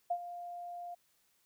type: tone with ADSR envelope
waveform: sine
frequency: 701 Hz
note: F5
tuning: 6 cents sharp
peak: -28 dBFS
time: 0.1-0.95 s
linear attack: 10 ms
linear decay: 66 ms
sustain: -13 dB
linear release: 12 ms
effects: white hiss -73 dBFS RMS until 1.45 s